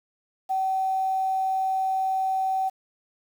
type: tone with quantisation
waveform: sine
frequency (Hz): 763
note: G5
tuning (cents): -47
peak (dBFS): -22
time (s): 0.49-2.7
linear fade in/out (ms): 20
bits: 8
effects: none